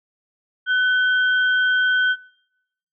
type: tone pair together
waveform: sine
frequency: 1504 / 3181 Hz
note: F#6 / G7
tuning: +28 / +25 cents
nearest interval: octave + minor second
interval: 1297 cents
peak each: -16 / -27 dBFS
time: 0.66-2.16 s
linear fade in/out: 50 ms
effects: noise-tail reverb RT60 0.9 s tail -23 dB re dry